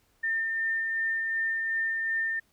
sine tone with tremolo, 1805 Hz, A6, 44 cents sharp, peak -25 dBFS, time 0.23-2.4 s, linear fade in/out 10 ms, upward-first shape sine, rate 2.7 Hz, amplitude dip 25%, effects pink hiss -68 dBFS RMS until 2.52 s

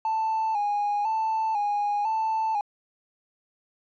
triangle tone with vibrato, 853 Hz, G#5, 46 cents sharp, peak -20 dBFS, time 0.05-2.61 s, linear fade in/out 2 ms, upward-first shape square, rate 1 Hz, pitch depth 61 cents each way, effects tanh soft clip ceiling -19 dBFS + resampled to 16000 Hz

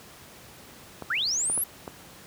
clicks, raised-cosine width 1 ms, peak -21 dBFS, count 4, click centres 1.023 / 1.499 / 1.577 / 1.878 s
sine linear sweep, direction up, 1223 to 11680 Hz, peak -24 dBFS, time 1.1-1.64 s, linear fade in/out 5 ms
effects pink hiss -48 dBFS RMS until 2.26 s + high-pass 80 Hz 12 dB/octave

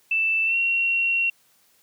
sine tone with pitch glide, 2652 to 2736 Hz, E7 to F7, +10 to -36 cents, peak -19 dBFS, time 0.11-1.3 s, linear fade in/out 5 ms, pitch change +54 cents, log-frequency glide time 0.45-0.56 s, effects white hiss -61 dBFS RMS until 1.82 s + high-pass 80 Hz 12 dB/octave

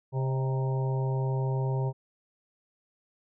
harmonic tone with a mistuned harmonic, 132.5 Hz, C3, 22 cents sharp, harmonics 1 / 3 / 4 / 5 / 6 / 7, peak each -26 / -36 / -40 / -43 / -44 / -40 dBFS, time 0.12-1.93 s, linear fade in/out 50 ms, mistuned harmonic 5, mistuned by -57 cents, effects none

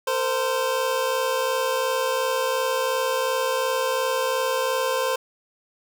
25% pulse tone pair together, 456.2 / 519 Hz, A#4 / C5, -37 / -14 cents, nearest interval major second, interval 223 cents, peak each -24 / -19 dBFS, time 0.07-5.16 s, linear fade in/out 5 ms, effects none

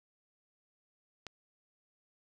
click, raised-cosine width 0.2 ms, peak -25 dBFS, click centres 1.267 s, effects none

